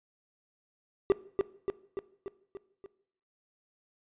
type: tone with echo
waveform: triangle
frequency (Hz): 392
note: G4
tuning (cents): 0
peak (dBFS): -17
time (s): 1.1-1.12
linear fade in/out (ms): 0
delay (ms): 290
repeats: 6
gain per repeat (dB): -4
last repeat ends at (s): 2.86
effects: noise-tail reverb RT60 0.7 s tail -19 dB re dry + resampled to 8000 Hz